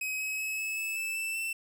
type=tone with pitch steps; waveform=45% pulse; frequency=2537 / 2556 / 2575 / 2595 / 2614 / 2634 / 2654 / 2674 Hz; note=D#7 / D#7 / E7 / E7 / E7 / E7 / E7 / E7; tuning=+33 / +46 / -41 / -28 / -15 / -2 / +11 / +24 cents; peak=-31 dBFS; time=0.01-1.53 s; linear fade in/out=5 ms; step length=190 ms; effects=none